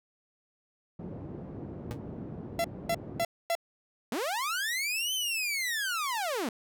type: band-pass noise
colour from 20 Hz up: pink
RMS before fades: -41 dBFS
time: 0.99-3.24 s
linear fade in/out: 5 ms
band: 110 to 380 Hz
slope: 12 dB/octave
type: tone with exponential decay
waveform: 35% pulse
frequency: 120 Hz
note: B2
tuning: 49 cents flat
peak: -27 dBFS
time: 1.91-1.99 s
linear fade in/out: 0 ms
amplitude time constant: 17 ms
type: tone bursts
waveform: 45% pulse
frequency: 676 Hz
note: E5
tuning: 43 cents sharp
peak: -26 dBFS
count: 4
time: 2.59-3.552 s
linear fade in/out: 2 ms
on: 53 ms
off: 250 ms
type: linear two-way sweep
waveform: sawtooth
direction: up then down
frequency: 200 to 3114 to 200 Hz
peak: -26 dBFS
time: 4.12-6.49 s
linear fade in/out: 2 ms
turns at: 5.14 s
effects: none